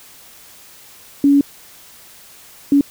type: tone bursts at uneven times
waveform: sine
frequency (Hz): 282.4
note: C#4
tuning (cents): +32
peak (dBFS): -8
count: 2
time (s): 1.24-1.41 / 2.72-2.81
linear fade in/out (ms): 2
effects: white hiss -43 dBFS RMS until 2.9 s